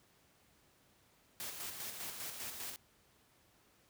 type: noise with tremolo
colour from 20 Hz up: white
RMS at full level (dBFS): -43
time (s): 1.4-2.76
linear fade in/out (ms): 0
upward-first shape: square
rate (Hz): 5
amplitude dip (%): 40
effects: pink hiss -69 dBFS RMS until 3.89 s + high-pass 60 Hz 12 dB/octave